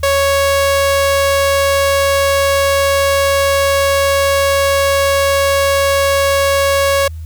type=tone; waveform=sawtooth; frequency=554.4 Hz; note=C#5; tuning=in tune; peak=-7 dBFS; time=0.03-7.08 s; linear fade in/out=5 ms; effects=added 80 Hz sine -24 dBFS peak until 7.25 s + white hiss -51 dBFS RMS until 7.25 s